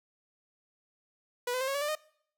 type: tone with pitch steps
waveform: sawtooth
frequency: 489.1 / 508.1 / 527.9 / 548.4 / 569.7 / 591.8 / 614.8 Hz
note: B4 / B4 / C5 / C#5 / C#5 / D5 / D#5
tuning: -17 / +49 / +15 / -19 / +47 / +13 / -21 cents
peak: -26 dBFS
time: 1.47-1.953 s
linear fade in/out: 5 ms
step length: 69 ms
effects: noise-tail reverb RT60 0.6 s tail -22 dB re dry